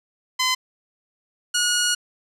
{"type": "tone pair in turn", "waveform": "10% pulse", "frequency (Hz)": [1023, 1446.7], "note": ["C6", "F#6"], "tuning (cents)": [-39, -39], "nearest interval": "tritone", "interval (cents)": 600, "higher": "second", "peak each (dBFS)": -10, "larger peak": "neither", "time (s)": [[0.39, 0.55], [1.54, 1.95]], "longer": "second", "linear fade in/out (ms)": 10, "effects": ["low-pass 11000 Hz 12 dB/octave"]}